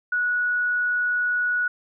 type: tone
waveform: sine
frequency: 1465 Hz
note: F#6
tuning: 18 cents flat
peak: -20 dBFS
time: 0.12-1.68 s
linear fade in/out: 5 ms
effects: none